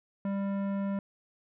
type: tone with tanh clipping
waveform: sine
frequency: 197.8 Hz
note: G3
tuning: 16 cents sharp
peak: -31 dBFS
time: 0.25-0.99 s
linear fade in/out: 2 ms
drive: 15 dB
effects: none